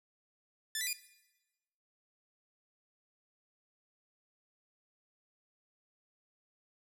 10% pulse tone with pitch steps, 1756 / 1984 / 2431 Hz, A6 / B6 / D#7, -4 / +7 / -41 cents, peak -25 dBFS, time 0.75-0.93 s, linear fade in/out 2 ms, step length 60 ms, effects noise-tail reverb RT60 1.0 s tail -17 dB re dry

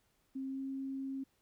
sine tone with pitch glide, 266.8 to 269.1 Hz, C4 to C4, +34 to +49 cents, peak -37 dBFS, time 0.35-1.24 s, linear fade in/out 10 ms, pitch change +15 cents, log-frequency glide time 0.47-0.61 s, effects pink hiss -75 dBFS RMS until 1.41 s

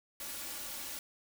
white noise with comb filter, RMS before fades -42 dBFS, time 0.2-0.99 s, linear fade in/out 2 ms, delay 3.5 ms, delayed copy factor +0.7, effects none

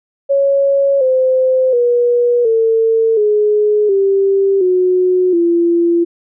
sine tone with pitch steps, 554.4 / 517.3 / 482.6 / 450.3 / 420.2 / 392 / 365.8 / 341.3 Hz, C#5 / C5 / B4 / A4 / G#4 / G4 / F#4 / F4, 0 / -20 / -40 / +40 / +20 / 0 / -20 / -40 cents, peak -9 dBFS, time 0.29-6.05 s, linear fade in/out 20 ms, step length 720 ms, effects none

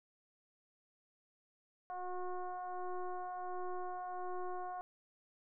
sine tone with frequency modulation, 362.3 Hz, F#4, 36 cents flat, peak -38 dBFS, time 1.9-4.81 s, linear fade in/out 0 ms, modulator 363 Hz, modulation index 1.9, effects none

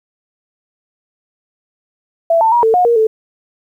sine tone with pitch steps, 666 / 893 / 954 / 446.6 / 721 / 470.2 / 439.1 Hz, E5 / A5 / A#5 / A4 / F#5 / A#4 / A4, +18 / +25 / +40 / +26 / -45 / +15 / -4 cents, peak -8 dBFS, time 2.3-3.07 s, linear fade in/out 5 ms, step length 110 ms, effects 8-bit

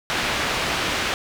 white low-pass noise, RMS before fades -24 dBFS, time 0.1-1.14 s, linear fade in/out 0 ms, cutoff 3000 Hz, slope 12 dB/octave, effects none

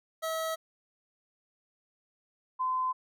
25% pulse / sine tone pair in turn, 645 / 1026 Hz, E5 / C6, -38 / -34 cents, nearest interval minor sixth, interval 804 cents, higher second, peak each -27 dBFS, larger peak neither, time 0.22-0.56 / 2.59-2.93 s, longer neither, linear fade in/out 20 ms, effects none

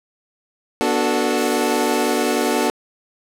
25% pulse chord, B minor seventh, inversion none, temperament equal with one note detuned, 243.1 / 293.7 / 370 / 440 Hz, B3 / D4 / F#4 / A4, -27 / 0 / 0 / 0 cents, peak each -19 dBFS, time 0.81-2.7 s, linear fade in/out 0 ms
white high-pass noise, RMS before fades -32 dBFS, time 1.37-2.68 s, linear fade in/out 10 ms, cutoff 4600 Hz, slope 96 dB/octave
effects low-pass 12000 Hz 12 dB/octave

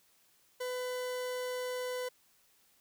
40% pulse tone, 501 Hz, B4, 25 cents sharp, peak -34 dBFS, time 0.6-2.09 s, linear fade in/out 10 ms, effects white hiss -68 dBFS RMS until 2.8 s

